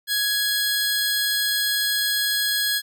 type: tone pair together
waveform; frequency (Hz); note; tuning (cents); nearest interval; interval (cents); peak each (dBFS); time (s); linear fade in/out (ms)
20% pulse; 1666 / 4198; G#6 / C8; +5 / +5; octave + major third; 1600; -18; 0.07-2.82; 50
effects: none